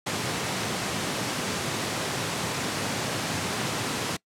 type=high-pass noise; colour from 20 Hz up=pink; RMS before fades=-29 dBFS; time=0.06-4.17 s; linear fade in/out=10 ms; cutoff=110 Hz; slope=24 dB/octave; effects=noise-tail reverb RT60 0.1 s tail -23 dB re dry + low-pass 9000 Hz 12 dB/octave